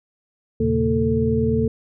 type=tone cluster; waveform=sine; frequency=82 / 120.2 / 139.4 / 228.7 / 441.6 Hz; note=E2 / B2 / C#3 / A#3 / A4; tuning=-9 / -46 / +10 / -33 / +6 cents; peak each=-25 / -26 / -26 / -21 / -21 dBFS; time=0.6-1.68 s; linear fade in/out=5 ms; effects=none

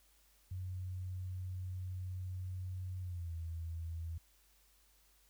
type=tone with pitch glide; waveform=sine; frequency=92.1 to 82.53 Hz; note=F#2 to E2; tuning=-7 to +3 cents; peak=-39 dBFS; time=0.51-4.18 s; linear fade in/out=5 ms; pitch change=-190 cents; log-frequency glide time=3.02-3.34 s; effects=added 50 Hz sine -70 dBFS peak until 5.29 s + white hiss -70 dBFS RMS until 5.29 s

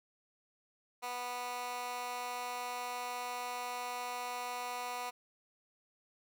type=tone with high-pass filter; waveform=15% pulse; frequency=245.8 Hz; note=B3; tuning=8 cents flat; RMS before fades=-40 dBFS; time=1.02-5.11 s; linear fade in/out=20 ms; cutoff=880 Hz; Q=1.3; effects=none

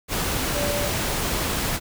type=tone in noise; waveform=sine; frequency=580 Hz; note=D5; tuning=22 cents flat; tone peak=-26 dBFS; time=0.52-0.92 s; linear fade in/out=50 ms; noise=pink; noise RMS=-25 dBFS; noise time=0.08-1.8 s; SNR=-4 dB; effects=none

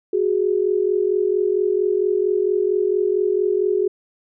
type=tone pair together; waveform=sine; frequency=370 / 414.4 Hz; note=F#4 / G#4; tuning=0 / -4 cents; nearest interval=major second; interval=196 cents; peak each=-19 / -19 dBFS; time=0.13-3.88 s; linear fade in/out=5 ms; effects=none

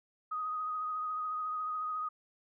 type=tone with vibrato; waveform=sine; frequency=1250 Hz; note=D#6; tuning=8 cents sharp; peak=-33 dBFS; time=0.31-2.09 s; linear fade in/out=10 ms; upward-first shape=triangle; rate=14 Hz; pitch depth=27 cents each way; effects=none

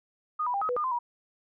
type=tone with pitch steps; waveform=sine; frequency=1233 / 982 / 798 / 1268 / 492.7 / 1213 / 1033 / 960 Hz; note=D#6 / B5 / G5 / D#6 / B4 / D#6 / C6 / B5; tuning=-16 / -10 / +31 / +32 / -4 / -44 / -22 / -49 cents; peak=-26 dBFS; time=0.39-0.99 s; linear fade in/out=10 ms; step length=75 ms; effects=none

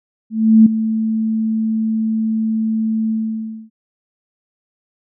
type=tone with ADSR envelope; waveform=sine; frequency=220.9 Hz; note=A3; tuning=7 cents sharp; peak=-3 dBFS; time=0.3-3.7 s; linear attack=360 ms; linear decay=6 ms; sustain=-12 dB; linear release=600 ms; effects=none

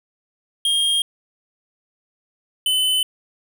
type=tone pair in turn; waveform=square; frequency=3229 / 3027 Hz; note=G#7 / F#7; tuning=-49 / +39 cents; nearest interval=minor second; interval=112 cents; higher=first; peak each=-17 dBFS; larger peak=neither; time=0.65-1.02 / 2.66-3.03 s; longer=neither; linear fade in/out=2 ms; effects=none

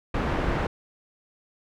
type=low-pass noise; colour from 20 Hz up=pink; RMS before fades=-26 dBFS; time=0.14-0.67 s; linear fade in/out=5 ms; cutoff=1700 Hz; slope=12 dB/octave; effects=none

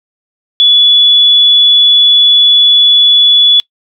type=tone; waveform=sine; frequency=3420 Hz; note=A7; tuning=50 cents flat; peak=-3 dBFS; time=0.6-3.6 s; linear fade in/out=0 ms; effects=noise-tail reverb RT60 0.1 s tail -25 dB re dry

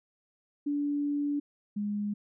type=tone pair in turn; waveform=sine; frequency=289.1 / 206.4 Hz; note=D4 / G#3; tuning=-27 / -10 cents; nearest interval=tritone; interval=583 cents; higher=first; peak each=-27 / -29 dBFS; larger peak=first; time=0.66-1.4 / 1.76-2.14 s; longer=first; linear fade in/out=10 ms; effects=none

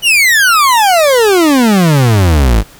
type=exponential sweep; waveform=40% pulse; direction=down; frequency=3000 to 49 Hz; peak=-5 dBFS; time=0.02-2.64 s; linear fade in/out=50 ms; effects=pink hiss -39 dBFS RMS until 2.79 s

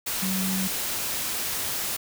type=tone in noise; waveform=sine; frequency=189.3 Hz; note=F#3; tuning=40 cents sharp; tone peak=-26 dBFS; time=0.22-0.68 s; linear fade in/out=10 ms; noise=white; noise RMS=-29 dBFS; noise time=0.06-1.97 s; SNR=0 dB; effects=none

